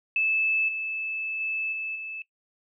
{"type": "tone with level steps", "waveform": "sine", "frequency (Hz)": 2620, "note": "E7", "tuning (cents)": -11, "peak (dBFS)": [-21, -28, -26, -29, -33], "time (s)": [0.16, 2.22], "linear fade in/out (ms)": 2, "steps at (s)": [0.68, 1.4, 1.72, 1.95], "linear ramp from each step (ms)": 10, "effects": ["noise-tail reverb RT60 0.1 s tail -18 dB re dry"]}